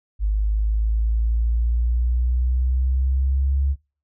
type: exponential sweep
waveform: sine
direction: up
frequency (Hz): 51.1 to 69.6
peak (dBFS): -17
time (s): 0.19-3.76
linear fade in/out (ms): 50
effects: noise-tail reverb RT60 0.4 s tail -25 dB re dry